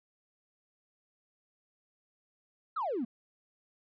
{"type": "exponential sweep", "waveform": "triangle", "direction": "down", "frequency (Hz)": [1396.9, 213.4], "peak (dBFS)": -27, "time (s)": [2.76, 3.05], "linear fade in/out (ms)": 10, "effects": ["tanh soft clip ceiling -28 dBFS", "resampled to 11025 Hz"]}